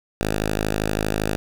5% pulse tone, 52.6 Hz, G#1, 23 cents sharp, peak -10 dBFS, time 0.21-1.36 s, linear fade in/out 0 ms, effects none

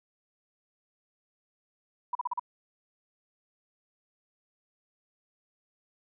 sine tone bursts, 978 Hz, B5, 17 cents flat, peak -27 dBFS, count 5, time 2.13-2.396 s, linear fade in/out 5 ms, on 22 ms, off 39 ms, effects none

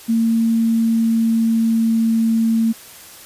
sine tone with pitch glide, 227.7 to 226.1 Hz, A#3 to A3, -40 to +47 cents, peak -13 dBFS, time 0.08-2.73 s, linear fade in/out 20 ms, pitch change -13 cents, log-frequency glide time 0.56-2.17 s, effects white hiss -40 dBFS RMS until 3.25 s + resampled to 32000 Hz

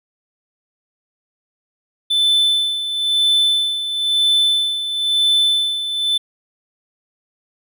triangle tone with tremolo, 3520 Hz, A7, in tune, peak -10 dBFS, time 2.1-6.18 s, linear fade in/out 10 ms, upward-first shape sine, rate 1 Hz, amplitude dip 65%, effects none

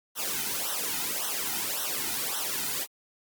white noise with flanger, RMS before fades -31 dBFS, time 0.15-2.87 s, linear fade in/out 50 ms, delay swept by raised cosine 0.42 to 1.82 ms, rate 1.8 Hz, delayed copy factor -0.9, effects Opus 48 kbps

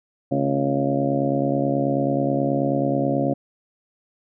harmonic tone with a mistuned harmonic, 69.3 Hz, C#2, in tune, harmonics 2 / 3 / 4 / 5 / 6 / 7 / 8 / 9 / 10, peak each -26 / -29 / -23 / -29 / -34 / -36 / -25 / -34 / -29 dBFS, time 0.31-3.34 s, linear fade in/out 10 ms, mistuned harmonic 3, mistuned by +74 cents, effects none

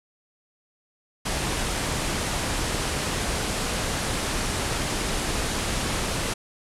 pink low-pass noise, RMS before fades -27 dBFS, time 1.25-6.34 s, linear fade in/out 10 ms, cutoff 11000 Hz, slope 48 dB/octave, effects none

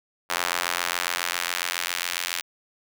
square tone with high-pass filter sweep, 43.65 Hz, F1, in tune, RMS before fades -28 dBFS, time 0.29-2.42 s, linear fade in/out 20 ms, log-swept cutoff 1100 to 2300 Hz, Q 0.87, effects none

